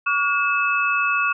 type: tone cluster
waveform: sine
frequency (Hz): 1140 / 1432 / 2607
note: C#6 / F6 / E7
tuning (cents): +48 / +43 / -20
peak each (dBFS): -22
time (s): 0.06-1.33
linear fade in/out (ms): 10
effects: none